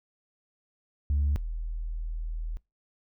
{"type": "tone pair in turn", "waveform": "sine", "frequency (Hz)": [71.8, 40.13], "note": ["D2", "E1"], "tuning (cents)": [-39, -46], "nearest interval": "minor seventh", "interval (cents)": 1007, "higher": "first", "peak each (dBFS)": [-21, -30], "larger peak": "first", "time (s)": [[1.1, 1.36], [1.36, 2.57]], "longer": "second", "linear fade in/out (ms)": 0, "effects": ["noise-tail reverb RT60 0.2 s tail -23 dB re dry", "tanh soft clip ceiling -20 dBFS"]}